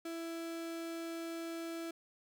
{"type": "tone", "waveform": "35% pulse", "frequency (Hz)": 331.7, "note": "E4", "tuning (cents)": 11, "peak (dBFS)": -38, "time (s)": [0.05, 1.91], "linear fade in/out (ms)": 5, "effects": []}